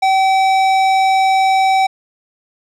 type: tone with tanh clipping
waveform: sine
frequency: 767 Hz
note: G5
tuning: 38 cents flat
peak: -12 dBFS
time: 0.02-1.87 s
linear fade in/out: 10 ms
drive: 15 dB
effects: none